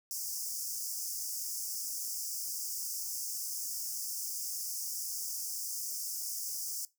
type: high-pass noise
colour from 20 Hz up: pink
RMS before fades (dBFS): -38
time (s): 0.11-6.85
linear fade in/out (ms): 0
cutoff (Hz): 5000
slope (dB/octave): 96
effects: noise-tail reverb RT60 0.2 s tail -19 dB re dry